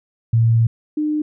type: tone pair in turn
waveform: sine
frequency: 114.6 / 302.8 Hz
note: A#2 / D#4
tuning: -29 / -47 cents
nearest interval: octave + perfect fourth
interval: 1682 cents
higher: second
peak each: -11 / -17 dBFS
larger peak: first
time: 0.33-0.67 / 0.97-1.22 s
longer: first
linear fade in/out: 5 ms
effects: none